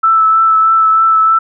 sine tone with vibrato, 1317 Hz, E6, 2 cents flat, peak -6 dBFS, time 0.03-1.39 s, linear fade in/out 10 ms, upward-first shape triangle, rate 3.2 Hz, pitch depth 18 cents each way, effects none

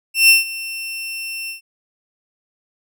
sawtooth tone with ADSR envelope, 2700 Hz, E7, 41 cents sharp, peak -3 dBFS, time 0.14-1.61 s, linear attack 150 ms, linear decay 150 ms, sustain -19 dB, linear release 120 ms, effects none

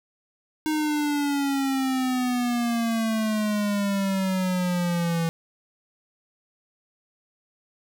square exponential sweep, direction down, 311.1 to 164.81 Hz, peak -23 dBFS, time 0.66-5.29 s, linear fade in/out 0 ms, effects none

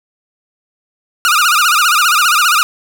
sawtooth tone with vibrato, 1318.5 Hz, E6, in tune, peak -5 dBFS, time 1.25-2.63 s, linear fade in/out 0 ms, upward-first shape sine, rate 15 Hz, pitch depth 180 cents each way, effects none

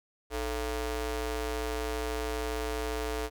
sawtooth ring-modulated tone, 247.2 Hz, B3, 2 cents sharp, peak -24 dBFS, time 0.3-3.3 s, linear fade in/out 50 ms, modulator 191 Hz, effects none

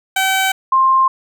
15% pulse / sine tone pair in turn, 766 / 1056 Hz, G5 / C6, -40 / +16 cents, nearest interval tritone, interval 556 cents, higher second, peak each -7 / -9 dBFS, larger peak first, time 0.16-0.52 / 0.72-1.08 s, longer neither, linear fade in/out 5 ms, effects none

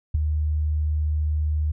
sine tone with ADSR envelope, 76.2 Hz, D#2, 36 cents flat, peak -14 dBFS, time 0.14-1.72 s, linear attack 10 ms, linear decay 9 ms, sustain -6 dB, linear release 10 ms, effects none

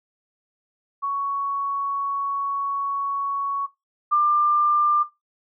sine tone pair in turn, 1115 / 1192.8 Hz, C#6 / D6, +10 / +27 cents, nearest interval minor second, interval 117 cents, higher second, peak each -22 / -15 dBFS, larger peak second, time 1.02-3.67 / 4.11-5.04 s, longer first, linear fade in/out 20 ms, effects noise-tail reverb RT60 0.2 s tail -17 dB re dry

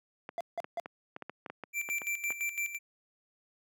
clicks, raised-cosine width 0.5 ms, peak -25 dBFS, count 12, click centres 0.291 / 0.644 / 0.859 / 1.164 / 1.223 / 1.296 / 1.462 / 1.5 / 1.637 / 1.889 / 2.018 / 2.305 s
triangle tone bursts, 683 Hz, F5, 39 cents flat, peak -30 dBFS, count 3, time 0.38-0.798 s, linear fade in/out 0 ms, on 26 ms, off 170 ms
square tone with tremolo, 2349 Hz, D7, in tune, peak -31 dBFS, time 1.73-2.79 s, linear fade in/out 50 ms, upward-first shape square, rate 5.9 Hz, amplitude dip 70%
effects high-pass 200 Hz 12 dB/octave

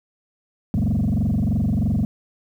sine tone with frequency modulation, 154.9 Hz, D#3, 7 cents flat, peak -15 dBFS, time 0.74-2.05 s, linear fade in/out 0 ms, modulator 23.1 Hz, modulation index 3.7, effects tanh soft clip ceiling -16 dBFS + 9-bit

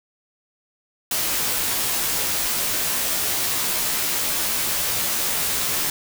white noise with comb filter, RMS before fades -23 dBFS, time 1.11-5.9 s, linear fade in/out 2 ms, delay 15 ms, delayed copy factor -0.8, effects none

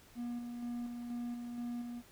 triangle tone with tremolo, 239.7 Hz, A#3, 48 cents sharp, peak -35 dBFS, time 0.15-2.03 s, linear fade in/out 50 ms, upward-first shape square, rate 2.1 Hz, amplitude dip 35%, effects pink hiss -61 dBFS RMS until 2.11 s

